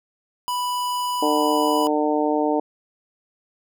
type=tone; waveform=square; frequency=987.8 Hz; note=B5; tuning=in tune; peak=-23 dBFS; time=0.48-1.87 s; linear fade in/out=0 ms
type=harmonic tone; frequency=150.6 Hz; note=D3; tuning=44 cents sharp; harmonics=2 / 3 / 4 / 5 / 6; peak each=-22 / -24 / -25 / -26 / -27 dBFS; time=1.22-2.6 s; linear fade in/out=5 ms
effects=none